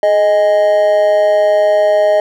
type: tone with amplitude modulation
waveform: triangle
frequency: 622.3 Hz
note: D#5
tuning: in tune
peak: -3 dBFS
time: 0.03-2.2 s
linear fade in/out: 2 ms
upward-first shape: sine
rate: 198 Hz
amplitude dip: 65%
effects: none